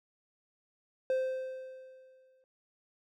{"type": "tone with exponential decay", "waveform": "triangle", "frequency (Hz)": 520, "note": "C5", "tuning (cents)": -11, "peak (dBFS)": -24, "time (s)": [1.1, 2.44], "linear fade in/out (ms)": 1, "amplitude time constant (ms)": 290, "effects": []}